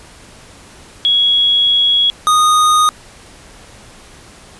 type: tone pair in turn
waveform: sine / square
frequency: 3334 / 1237 Hz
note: G#7 / D#6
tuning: +6 / -10 cents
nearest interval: octave + perfect fourth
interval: 1716 cents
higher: first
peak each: -9 dBFS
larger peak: neither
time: 1.05-2.1 / 2.27-2.89 s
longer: first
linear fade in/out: 0 ms
effects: pink hiss -40 dBFS RMS until 4.59 s + resampled to 24000 Hz